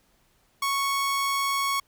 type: tone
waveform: sawtooth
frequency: 1107 Hz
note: C#6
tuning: 3 cents flat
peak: -20 dBFS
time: 0.62-1.8 s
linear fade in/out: 5 ms
effects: pink hiss -65 dBFS RMS until 1.87 s